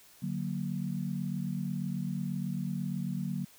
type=chord; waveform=sine; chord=D augmented; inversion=none; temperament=equal; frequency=146.83 / 185 / 233.1 Hz; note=D3 / F#3 / A#3; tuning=0 / 0 / 0 cents; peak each=-36 / -34 / -38 dBFS; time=0.22-3.45 s; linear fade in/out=10 ms; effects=white hiss -58 dBFS RMS until 3.58 s